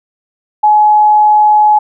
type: tone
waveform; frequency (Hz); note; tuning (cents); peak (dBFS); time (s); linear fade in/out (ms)
sine; 846; G#5; +32; -4; 0.63-1.79; 10
effects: none